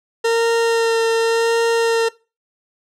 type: tone with vibrato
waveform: 40% pulse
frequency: 458.2 Hz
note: A#4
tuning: 30 cents flat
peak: -13 dBFS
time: 0.24-2.09 s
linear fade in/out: 10 ms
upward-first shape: sine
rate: 0.89 Hz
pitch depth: 13 cents each way
effects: noise-tail reverb RT60 0.3 s tail -21 dB re dry + low-pass 8000 Hz 12 dB/octave